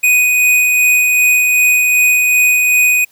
square tone with tremolo, 2489 Hz, D#7, in tune, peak -8 dBFS, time 0.03-3.05 s, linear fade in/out 10 ms, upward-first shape sine, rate 2.6 Hz, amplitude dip 25%, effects white hiss -52 dBFS RMS until 3.11 s

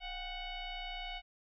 sine tone with frequency modulation, 1468 Hz, F#6, 14 cents flat, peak -39 dBFS, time 0-1.22 s, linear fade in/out 50 ms, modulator 749 Hz, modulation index 2.7, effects none

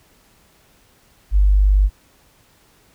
sine tone, 49.49 Hz, G1, 17 cents sharp, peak -10 dBFS, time 1.31-1.9 s, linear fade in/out 50 ms, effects pink hiss -55 dBFS RMS until 2.94 s

